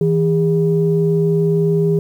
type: tone pair together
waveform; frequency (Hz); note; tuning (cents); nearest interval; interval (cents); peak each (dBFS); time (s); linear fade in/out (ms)
sine; 162.4 / 405.9; E3 / G#4; -26 / -40; octave + major third; 1586; -14 / -15; 0.01-1.99; 2
effects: tanh soft clip ceiling -4 dBFS + 8-bit